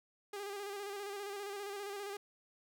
sawtooth tone with vibrato, 402.8 Hz, G4, 47 cents sharp, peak -37 dBFS, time 0.33-2.17 s, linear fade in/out 5 ms, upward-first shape square, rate 15 Hz, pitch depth 38 cents each way, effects none

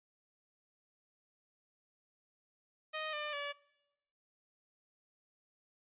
10% pulse tone with pitch steps, 622.3 / 597.6 / 574 Hz, D#5 / D5 / D5, 0 / +30 / -40 cents, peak -29 dBFS, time 2.93-3.53 s, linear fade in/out 20 ms, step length 200 ms, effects noise-tail reverb RT60 0.9 s tail -22 dB re dry + resampled to 8000 Hz

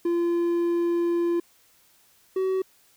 triangle tone pair in turn, 343.2 / 378 Hz, F4 / F#4, -30 / +37 cents, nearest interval major second, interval 167 cents, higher second, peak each -19 / -20 dBFS, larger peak first, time 0.05-1.4 / 2.36-2.62 s, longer first, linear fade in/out 5 ms, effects white hiss -60 dBFS RMS until 2.96 s

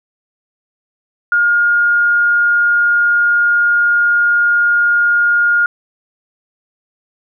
sine tone, 1421 Hz, F6, 30 cents sharp, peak -9 dBFS, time 1.32-5.66 s, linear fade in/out 2 ms, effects none

